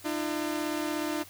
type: tone pair together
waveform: sawtooth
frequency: 302.4 / 339.1 Hz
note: D#4 / E4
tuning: -49 / +49 cents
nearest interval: major second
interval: 198 cents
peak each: -27 / -30 dBFS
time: 0.04-1.24 s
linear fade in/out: 20 ms
effects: added 97 Hz sine -57 dBFS peak until 1.29 s + white hiss -51 dBFS RMS until 1.29 s